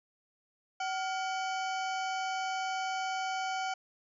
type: harmonic tone with a mistuned harmonic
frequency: 758 Hz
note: F#5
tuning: 42 cents sharp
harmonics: 1 / 2 / 3 / 4 / 6 / 7 / 8 / 9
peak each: -33 / -39 / -43 / -45 / -49 / -50 / -51 / -52 dBFS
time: 0.8-3.74 s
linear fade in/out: 5 ms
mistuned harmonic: 2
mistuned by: -120 cents
effects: none